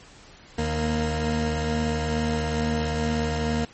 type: tone pair together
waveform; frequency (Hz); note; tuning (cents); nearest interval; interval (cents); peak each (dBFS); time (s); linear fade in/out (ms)
20% pulse; 76.94 / 233.1; D#2 / A#3; -19 / 0; octave + perfect fifth; 1919; -21; 0.58-3.65; 5
effects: pink hiss -49 dBFS RMS until 3.73 s + MP3 32 kbps